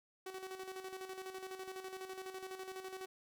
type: tone with tremolo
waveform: sawtooth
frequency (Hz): 377.3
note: F#4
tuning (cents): +34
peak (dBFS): -39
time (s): 0.26-3.06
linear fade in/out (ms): 5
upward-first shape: square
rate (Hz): 12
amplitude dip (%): 55
effects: none